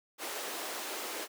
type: high-pass noise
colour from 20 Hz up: pink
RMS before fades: -39 dBFS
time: 0.18-1.28 s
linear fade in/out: 50 ms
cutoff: 340 Hz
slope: 24 dB/octave
effects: none